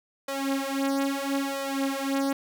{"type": "tone with flanger", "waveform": "sawtooth", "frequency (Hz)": 274.5, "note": "C#4", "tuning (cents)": -17, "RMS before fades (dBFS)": -28, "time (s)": [0.28, 2.33], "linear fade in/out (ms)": 5, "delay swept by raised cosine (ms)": [2, 7.5], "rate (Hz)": 0.76, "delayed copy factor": 0.95, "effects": []}